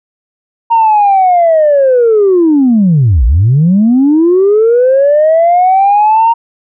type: linear two-way sweep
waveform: sine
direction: down then up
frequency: 932.3 to 52.2 to 932.3 Hz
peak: -3 dBFS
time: 0.7-6.34 s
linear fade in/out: 20 ms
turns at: 3.25 s
effects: tanh soft clip ceiling -1 dBFS